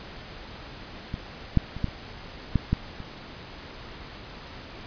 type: clicks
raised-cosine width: 5 ms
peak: -18 / -6 / -24 / -12 / -27 / -8 / -9 / -25 dBFS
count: 8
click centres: 1.141 / 1.573 / 1.766 / 1.843 / 1.886 / 2.557 / 2.73 / 3.003 s
effects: pink hiss -42 dBFS RMS until 4.86 s + resampled to 11025 Hz

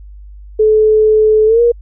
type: tone with pitch glide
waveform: sine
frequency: 432 to 473.8 Hz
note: A4 to A#4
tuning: -32 to +28 cents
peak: -6 dBFS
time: 0.59-1.72 s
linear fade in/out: 10 ms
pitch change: +160 cents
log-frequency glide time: 1.46-1.61 s
effects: added 50 Hz sine -31 dBFS peak until 1.81 s

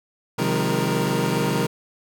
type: tone cluster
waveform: 25% pulse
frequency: 130.4 / 154.8 / 176.9 / 204.1 / 469 Hz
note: C3 / D#3 / F3 / G#3 / A#4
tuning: -5 / -9 / +23 / -30 / +11 cents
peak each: -23 dBFS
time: 0.38-1.67 s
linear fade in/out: 10 ms
effects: none

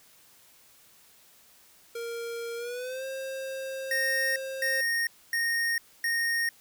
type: tone with pitch glide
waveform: square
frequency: 466.2 to 532.4 Hz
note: A#4 to C5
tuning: 0 to +30 cents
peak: -34 dBFS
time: 1.95-4.81 s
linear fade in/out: 5 ms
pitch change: +230 cents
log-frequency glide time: 2.56-3.05 s
type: tone bursts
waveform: square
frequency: 1853 Hz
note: A#6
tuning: 11 cents flat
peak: -26 dBFS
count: 4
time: 3.91-6.49 s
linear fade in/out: 2 ms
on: 450 ms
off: 260 ms
effects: white hiss -58 dBFS RMS until 6.6 s

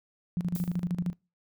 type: tone with tremolo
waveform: sine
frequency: 175.9 Hz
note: F3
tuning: 13 cents sharp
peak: -25 dBFS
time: 0.37-1.13 s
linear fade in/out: 0 ms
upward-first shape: square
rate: 13 Hz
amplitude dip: 75%
type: noise with exponential decay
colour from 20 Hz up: violet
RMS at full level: -38 dBFS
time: 0.55-0.86 s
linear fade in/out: 2 ms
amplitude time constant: 67 ms
effects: noise-tail reverb RT60 0.3 s tail -25 dB re dry

